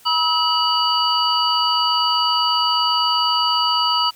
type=tone cluster; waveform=sine; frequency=967 / 1287 / 2937 / 4616 Hz; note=B5 / E6 / F#7 / D8; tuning=-37 / -42 / -13 / -31 cents; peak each=-21 dBFS; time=0.05-4.11 s; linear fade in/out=20 ms; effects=white hiss -49 dBFS RMS until 4.15 s